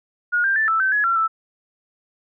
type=tone with pitch steps; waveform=sine; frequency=1439 / 1586 / 1762 / 1320 / 1542 / 1685 / 1362 / 1320 Hz; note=F#6 / G6 / A6 / E6 / G6 / G#6 / F6 / E6; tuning=-49 / +20 / +2 / +2 / -29 / +25 / -44 / +2 cents; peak=-16 dBFS; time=0.32-1.28 s; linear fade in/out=20 ms; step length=120 ms; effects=none